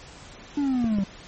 triangle linear sweep, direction down, 294.9 to 189.2 Hz, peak -19 dBFS, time 0.57-1.04 s, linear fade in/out 5 ms
clicks, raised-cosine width 3 ms, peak -18 dBFS, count 2, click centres 0.843 / 0.986 s
effects pink hiss -45 dBFS RMS until 1.27 s + MP3 32 kbps

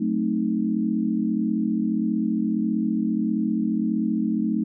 sine chord, F# diminished seventh, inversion none, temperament equal, 185 / 220 / 261.6 / 311.1 Hz, F#3 / A3 / C4 / Eb4, 0 / 0 / 0 / 0 cents, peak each -29 / -23 / -29 / -27 dBFS, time 0-4.64 s, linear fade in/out 10 ms, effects none

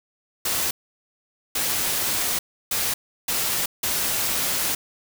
white noise bursts at uneven times, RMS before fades -24 dBFS, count 5, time 0.45-0.71 / 1.55-2.39 / 2.71-2.94 / 3.28-3.66 / 3.83-4.75 s, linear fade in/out 5 ms, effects none

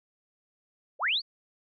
sine linear sweep, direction up, 424.8 to 4699 Hz, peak -24 dBFS, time 0.99-1.22 s, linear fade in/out 50 ms, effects none

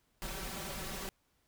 pink noise with comb filter, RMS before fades -41 dBFS, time 0.22-1.09 s, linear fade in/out 0 ms, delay 5.2 ms, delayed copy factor +0.9, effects pink hiss -75 dBFS RMS until 1.47 s

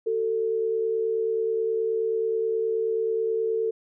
sine tone pair together, 378 / 447.4 Hz, F#4 / A4, +37 / +29 cents, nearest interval minor third, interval 292 cents, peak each -31 / -23 dBFS, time 0.06-3.71 s, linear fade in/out 10 ms, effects none

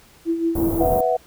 sine tone with tremolo, 332.1 Hz, E4, 13 cents sharp, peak -16 dBFS, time 0.25-0.86 s, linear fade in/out 50 ms, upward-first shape sine, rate 5.7 Hz, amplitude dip 60%
pink band-stop noise, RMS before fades -25 dBFS, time 0.55-1.01 s, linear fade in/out 5 ms, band 830 to 13000 Hz, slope 24 dB/octave
sine chord, B suspended fourth, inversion none, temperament just, 493.9 / 658.5 / 740.8 Hz, B4 / E5 / F#5, 0 / -2 / +2 cents, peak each -21 dBFS, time 0.8-1.17 s, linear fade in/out 10 ms
effects pink hiss -51 dBFS RMS until 1.26 s

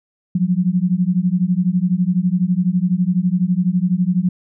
sine beating tone pair, 174.61 / 186.61 Hz, F3 / F#3, 0 / +15 cents, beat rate 12 Hz, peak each -17 dBFS, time 0.35-4.29 s, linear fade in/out 5 ms, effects none

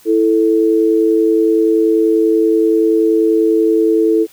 sine tone pair together, 329.6 / 440 Hz, E4 / A4, 0 / 0 cents, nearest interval perfect fourth, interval 500 cents, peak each -12 dBFS, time 0.05-4.27 s, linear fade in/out 50 ms, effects white hiss -46 dBFS RMS until 4.32 s

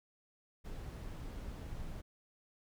brown noise, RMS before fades -44 dBFS, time 0.64-2.02 s, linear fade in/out 20 ms, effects none

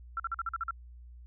sine tone bursts, 1353 Hz, E6, 45 cents sharp, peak -30 dBFS, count 8, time 0.17-0.709 s, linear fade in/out 2 ms, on 28 ms, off 45 ms, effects added 60 Hz sine -47 dBFS peak until 1.26 s

